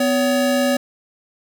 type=tone pair together; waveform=square; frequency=251.2 / 564 Hz; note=B3 / C#5; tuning=+30 / +30 cents; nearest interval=octave + major second; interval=1400 cents; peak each=-19 dBFS; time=0-0.77 s; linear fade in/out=5 ms; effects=none